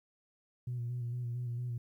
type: tone with vibrato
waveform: sine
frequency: 121.2 Hz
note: B2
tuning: 32 cents flat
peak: -33 dBFS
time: 0.67-1.78 s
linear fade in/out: 5 ms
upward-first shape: square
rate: 4.4 Hz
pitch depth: 29 cents each way
effects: tanh soft clip ceiling -31 dBFS + 12-bit